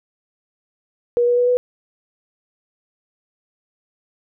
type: tone with pitch steps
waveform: sine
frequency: 480 / 484.7 / 489.5 / 494.4 Hz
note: B4 / B4 / B4 / B4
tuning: -49 / -32 / -15 / +2 cents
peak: -13 dBFS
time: 1.17-1.57 s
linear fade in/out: 0 ms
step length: 100 ms
effects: none